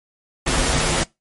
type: noise with comb filter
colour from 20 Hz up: pink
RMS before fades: -19 dBFS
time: 0.46-1.04 s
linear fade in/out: 10 ms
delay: 10 ms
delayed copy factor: -0.8
effects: noise-tail reverb RT60 0.2 s tail -23 dB re dry + MP3 48 kbps